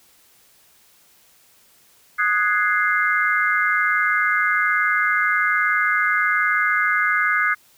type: chord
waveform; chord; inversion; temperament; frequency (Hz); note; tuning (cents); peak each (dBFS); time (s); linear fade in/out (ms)
sine; Ab dominant seventh; second; equal; 1244.5 / 1480 / 1661.2 / 2093; Eb6 / Gb6 / Ab6 / C7; 0 / 0 / 0 / 0; -22; 2.18-7.55; 20
effects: white hiss -55 dBFS RMS until 7.77 s